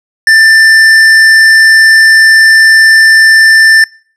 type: tone with hard clipping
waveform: sine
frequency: 1779 Hz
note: A6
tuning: 19 cents sharp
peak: -3 dBFS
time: 0.27-3.84 s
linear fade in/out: 2 ms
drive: 13 dB
effects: noise-tail reverb RT60 0.5 s tail -26 dB re dry + low-pass 9000 Hz 12 dB/octave